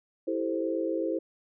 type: chord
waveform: sine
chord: A minor seventh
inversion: second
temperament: equal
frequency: 329.6 / 392 / 440 / 523.3 Hz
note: E4 / G4 / A4 / C5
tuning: 0 / 0 / 0 / 0 cents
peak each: -30 / -35 / -35 / -32 dBFS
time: 0.27-1.19 s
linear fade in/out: 10 ms
effects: none

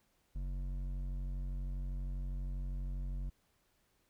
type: tone with hard clipping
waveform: sine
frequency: 46.25 Hz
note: F#1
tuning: in tune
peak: -38 dBFS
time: 0.35-3.3 s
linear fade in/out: 10 ms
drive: 9 dB
effects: pink hiss -75 dBFS RMS until 4.09 s

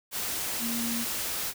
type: tone in noise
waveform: sine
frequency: 233.1 Hz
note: A#3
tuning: in tune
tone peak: -31 dBFS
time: 0.59-1.06 s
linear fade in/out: 50 ms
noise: white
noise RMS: -32 dBFS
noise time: 0.11-1.54 s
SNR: -2 dB
effects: none

